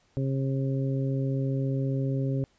harmonic tone, 134.8 Hz, C#3, 48 cents flat, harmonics 1 / 2 / 3 / 4, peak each -26 / -32 / -36 / -38 dBFS, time 0.17-2.44 s, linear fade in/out 0 ms, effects pink hiss -66 dBFS RMS until 2.58 s + resampled to 16000 Hz

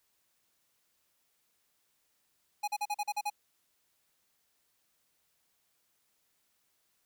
square tone bursts, 830.6 Hz, G#5, in tune, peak -31 dBFS, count 8, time 2.63-3.301 s, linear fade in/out 10 ms, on 48 ms, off 41 ms, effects white hiss -75 dBFS RMS until 7.05 s

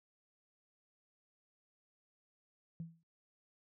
sine tone with exponential decay, 165.2 Hz, E3, 4 cents sharp, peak -37 dBFS, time 2.8-3.03 s, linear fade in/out 0 ms, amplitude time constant 49 ms, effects tanh soft clip ceiling -34 dBFS + high-pass 60 Hz 12 dB/octave

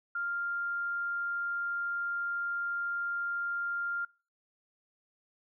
sine tone, 1397 Hz, F6, in tune, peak -31 dBFS, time 0.15-4.05 s, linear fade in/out 5 ms, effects noise-tail reverb RT60 0.4 s tail -25 dB re dry

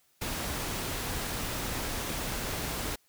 pink noise, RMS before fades -34 dBFS, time 0.21-2.96 s, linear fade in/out 10 ms, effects white hiss -68 dBFS RMS until 3.08 s

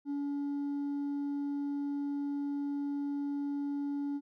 triangle tone with hard clipping, 284.7 Hz, C#4, 46 cents sharp, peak -31 dBFS, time 0.05-4.21 s, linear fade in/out 50 ms, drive 1 dB, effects none

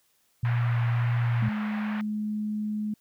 sine tone with vibrato, 118.8 Hz, A#2, 33 cents sharp, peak -22 dBFS, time 0.43-1.49 s, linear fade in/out 5 ms, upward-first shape sine, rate 1.8 Hz, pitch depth 10 cents each way
white band-pass noise, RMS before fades -39 dBFS, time 0.45-2.01 s, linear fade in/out 0 ms, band 660 to 2100 Hz, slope 24 dB/octave
sine tone, 211.9 Hz, G#3, 35 cents sharp, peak -27 dBFS, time 1.42-2.94 s, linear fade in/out 5 ms
effects white hiss -68 dBFS RMS until 3 s

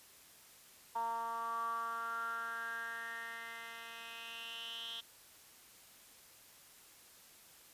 10% pulse tone with band-pass filter sweep, 230 Hz, A#3, 23 cents flat, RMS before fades -42 dBFS, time 0.95-5.01 s, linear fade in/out 10 ms, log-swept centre 920 to 3300 Hz, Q 7.5, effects white hiss -60 dBFS RMS until 7.73 s + resampled to 32000 Hz

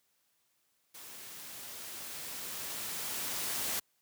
white noise with level ramp, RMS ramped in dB -49 to -34 dBFS, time 0.94-3.8 s, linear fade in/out 10 ms, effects white hiss -75 dBFS RMS until 4.01 s + high-pass 80 Hz 12 dB/octave

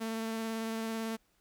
sawtooth tone with vibrato, 224 Hz, A3, 31 cents sharp, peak -30 dBFS, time 0-1.17 s, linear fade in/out 20 ms, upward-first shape square, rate 18 Hz, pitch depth 9 cents each way, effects pink hiss -72 dBFS RMS until 1.4 s

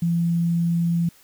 sine tone with quantisation, 169.6 Hz, E3, 50 cents sharp, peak -18 dBFS, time 0.02-1.09 s, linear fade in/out 5 ms, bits 8, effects white hiss -54 dBFS RMS until 1.23 s

